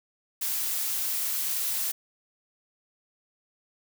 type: noise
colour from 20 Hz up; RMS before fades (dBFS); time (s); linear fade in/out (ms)
blue; -29; 0.41-1.92; 10
effects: none